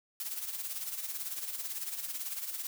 blue noise with tremolo, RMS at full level -36 dBFS, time 0.2-2.67 s, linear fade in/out 2 ms, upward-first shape sine, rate 18 Hz, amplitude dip 60%, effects none

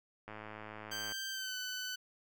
click train, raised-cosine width 0.5 ms, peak -31 dBFS, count 91, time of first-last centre 0.28-1.121 s, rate 107 Hz
15% pulse tone with pitch glide, 1568 to 1504.1 Hz, G6 to F#6, 0 to +28 cents, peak -32 dBFS, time 0.91-1.96 s, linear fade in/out 10 ms, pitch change -72 cents, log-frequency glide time 1.3-1.56 s
effects none

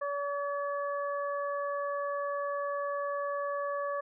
harmonic tone, 570 Hz, C#5, 48 cents sharp, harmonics 1 / 2 / 3, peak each -33 / -35 / -42 dBFS, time 0.01-4.01 s, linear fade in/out 10 ms, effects none

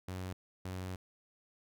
sawtooth tone bursts at uneven times, 92.5 Hz, F#2, in tune, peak -35 dBFS, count 2, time 0.08-0.33 / 0.65-0.96 s, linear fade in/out 5 ms, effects none

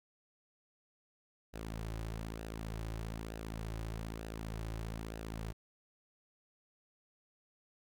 sawtooth tone with flanger, 55 Hz, A1, in tune, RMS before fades -42 dBFS, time 1.53-5.53 s, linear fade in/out 20 ms, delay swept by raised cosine 0.89 to 4.49 ms, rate 1.1 Hz, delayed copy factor -0.5, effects none

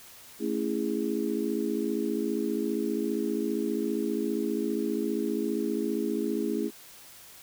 sine chord, A major seventh, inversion none, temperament just, 220 / 275 / 330 / 412.5 Hz, A3 / C#4 / E4 / G#4, 0 / -14 / +2 / -12 cents, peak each -32 dBFS, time 0.39-6.71 s, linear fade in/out 50 ms, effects white hiss -50 dBFS RMS until 7.42 s

